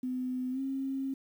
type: tone with pitch glide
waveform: sine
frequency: 254 to 269.1 Hz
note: B3 to C4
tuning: +49 to +49 cents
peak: -31 dBFS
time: 0.03-1.14 s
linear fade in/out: 5 ms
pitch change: +100 cents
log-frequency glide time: 0.51-0.6 s
effects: 10-bit